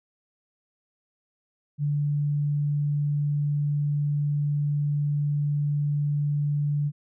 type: tone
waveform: sine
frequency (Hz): 146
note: D3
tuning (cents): -10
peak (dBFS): -22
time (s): 1.78-6.92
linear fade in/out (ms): 50
effects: none